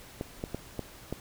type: clicks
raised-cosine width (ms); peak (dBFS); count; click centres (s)
2; -19; 5; 0.211 / 0.439 / 0.546 / 0.793 / 1.126
effects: pink hiss -50 dBFS RMS until 1.2 s